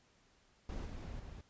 brown noise with level steps, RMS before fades -42 / -45 / -49 dBFS, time 0.69-1.41 s, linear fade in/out 2 ms, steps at 0.85 / 1.19 s, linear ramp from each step 5 ms, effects pink hiss -70 dBFS RMS until 1.49 s + resampled to 16000 Hz

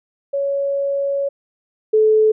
sine tone pair in turn, 558 / 433.5 Hz, C#5 / A4, +11 / -26 cents, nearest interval major third, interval 437 cents, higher first, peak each -17 / -10 dBFS, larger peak second, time 0.33-1.29 / 1.93-2.32 s, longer first, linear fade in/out 10 ms, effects none

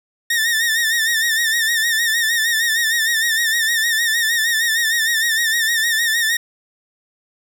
sawtooth tone with vibrato, 1821 Hz, A#6, 41 cents flat, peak -12 dBFS, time 0.3-6.37 s, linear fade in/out 5 ms, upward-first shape sine, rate 6.5 Hz, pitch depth 72 cents each way, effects none

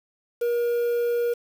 triangle tone with quantisation, 475.8 Hz, A#4, 35 cents sharp, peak -19 dBFS, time 0.41-1.34 s, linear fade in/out 10 ms, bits 7, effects none

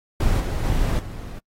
brown noise with level steps, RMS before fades -19 / -24 / -21 / -33 dBFS, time 0.2-1.39 s, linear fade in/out 5 ms, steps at 0.4 / 0.64 / 0.99 s, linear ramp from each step 2 ms, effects noise-tail reverb RT60 0.1 s tail -26 dB re dry + AAC 48 kbps

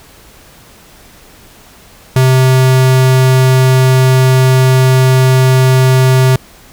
square tone, 130 Hz, C3, 11 cents flat, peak -6 dBFS, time 2.16-6.36 s, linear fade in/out 2 ms, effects pink hiss -40 dBFS RMS until 6.72 s

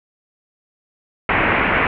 white low-pass noise, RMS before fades -17 dBFS, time 1.29-1.87 s, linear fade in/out 2 ms, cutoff 2500 Hz, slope 48 dB/octave, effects none

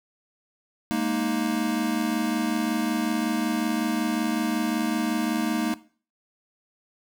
square chord, Ab suspended second, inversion none, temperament equal, 207.7 / 233.1 / 311.1 Hz, Ab3 / Bb3 / Eb4, 0 / 0 / 0 cents, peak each -31 / -27 / -29 dBFS, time 0.91-5.74 s, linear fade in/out 0 ms, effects noise-tail reverb RT60 0.4 s tail -17 dB re dry

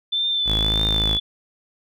sine tone with vibrato, 3520 Hz, A7, in tune, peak -19 dBFS, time 0.12-1.2 s, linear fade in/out 10 ms, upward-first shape triangle, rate 1.7 Hz, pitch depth 44 cents each way
sawtooth tone, 53.6 Hz, A1, 45 cents flat, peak -18 dBFS, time 0.45-1.19 s, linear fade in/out 50 ms
effects none

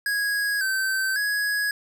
square tone with pitch steps, 1655 / 1546 / 1668 Hz, G#6 / G6 / G#6, -6 / -24 / +7 cents, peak -23 dBFS, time 0.06-1.71 s, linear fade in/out 2 ms, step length 550 ms, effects none

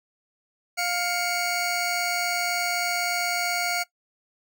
20% pulse tone pair together, 704.9 / 2238 Hz, F5 / C#7, +16 / +16 cents, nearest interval octave + minor sixth, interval 2000 cents, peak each -22 / -22 dBFS, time 0.77-3.84 s, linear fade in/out 20 ms, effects noise-tail reverb RT60 0.1 s tail -18 dB re dry

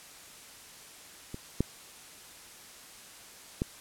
clicks, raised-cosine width 3 ms, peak -25 / -12 / -15 dBFS, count 3, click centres 1.344 / 1.606 / 3.619 s, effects white hiss -50 dBFS RMS until 3.8 s + low-pass 11000 Hz 12 dB/octave

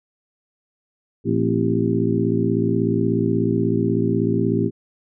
harmonic tone with a mistuned harmonic, 56.4 Hz, A1, 44 cents sharp, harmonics 2 / 3 / 4 / 5 / 6 / 7, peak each -24 / -24 / -24 / -24 / -24 / -24 dBFS, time 1.24-4.71 s, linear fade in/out 50 ms, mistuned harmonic 5, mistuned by -100 cents, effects none

